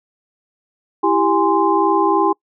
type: tone cluster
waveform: sine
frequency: 330.4 / 393.6 / 825 / 1040 Hz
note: E4 / G4 / G#5 / C6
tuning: +4 / +7 / -12 / -11 cents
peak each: -18 dBFS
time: 1.03-2.33 s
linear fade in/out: 10 ms
effects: noise-tail reverb RT60 0.1 s tail -26 dB re dry